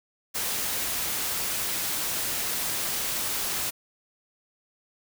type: noise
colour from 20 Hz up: white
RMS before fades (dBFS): -29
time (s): 0.34-3.71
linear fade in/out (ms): 20
effects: none